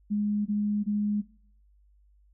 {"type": "tone bursts", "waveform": "sine", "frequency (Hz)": 207.7, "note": "G#3", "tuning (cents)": 0, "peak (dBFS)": -24, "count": 3, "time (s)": [0.1, 1.22], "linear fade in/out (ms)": 20, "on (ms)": 360, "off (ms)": 20, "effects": ["noise-tail reverb RT60 0.6 s tail -21 dB re dry", "added 50 Hz sine -58 dBFS peak until 2.33 s"]}